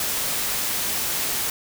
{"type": "noise", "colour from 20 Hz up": "white", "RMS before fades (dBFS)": -25, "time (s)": [0, 1.5], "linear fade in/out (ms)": 2, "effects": []}